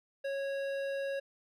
triangle tone with hard clipping, 551 Hz, C#5, 11 cents flat, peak -35 dBFS, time 0.24-1.2 s, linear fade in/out 10 ms, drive 16 dB, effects none

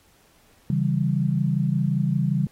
sine chord, C# diminished, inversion none, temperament equal with one note detuned, 138.59 / 163.86 / 196 Hz, C#3 / E3 / G3, 0 / -10 / 0 cents, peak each -23 / -24 / -25 dBFS, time 0.7-2.47 s, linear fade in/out 2 ms, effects pink hiss -59 dBFS RMS until 2.51 s + AAC 48 kbps

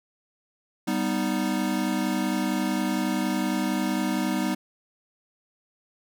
square chord, G augmented, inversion none, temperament equal, 196 / 246.9 / 311.1 Hz, G3 / B3 / D#4, 0 / 0 / 0 cents, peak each -29 dBFS, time 0.87-4.55 s, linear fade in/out 10 ms, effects none

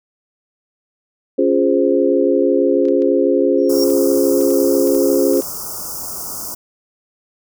sine chord, Db major seventh, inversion none, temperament equal, 277.2 / 349.2 / 415.3 / 523.3 Hz, Db4 / F4 / Ab4 / C5, 0 / 0 / 0 / 0 cents, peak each -17 dBFS, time 1.38-5.41 s, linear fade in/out 10 ms
clicks, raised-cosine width 0.2 ms, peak -24 dBFS, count 11, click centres 2.854 / 2.885 / 3.021 / 3.903 / 4.412 / 4.506 / 4.873 / 4.949 / 5.335 / 5.374 / 5.421 s
sine tone with exponential growth, 5550 Hz, F8, 12 cents flat, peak -18 dBFS, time 3.58-3.84 s, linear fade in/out 2 ms, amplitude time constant 56 ms
white band-stop noise, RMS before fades -27 dBFS, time 3.69-6.55 s, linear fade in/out 10 ms, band 1400 to 4900 Hz, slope 96 dB/octave
effects none

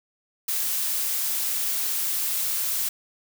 blue noise, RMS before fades -26 dBFS, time 0.48-2.89 s, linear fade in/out 5 ms, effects none

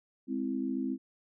sine chord, Ab augmented, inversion none, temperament equal, 207.7 / 261.6 / 329.6 Hz, Ab3 / C4 / E4, 0 / 0 / 0 cents, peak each -37 / -32 / -37 dBFS, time 0.27-0.98 s, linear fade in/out 50 ms, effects none

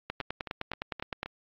two click trains, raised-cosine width 0.3 ms, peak -16 / -21 dBFS, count 12 / 5, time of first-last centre 0.1-1.231 / 0.21-1.26 s, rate 9.73 / 3.81 Hz, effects low-pass 4000 Hz 12 dB/octave + AAC 48 kbps

